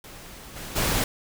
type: noise with level steps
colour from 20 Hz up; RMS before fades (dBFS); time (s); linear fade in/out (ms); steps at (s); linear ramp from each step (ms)
pink; -43 / -37 / -24; 0.04-1.04; 2; 0.55 / 0.75; 20
effects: none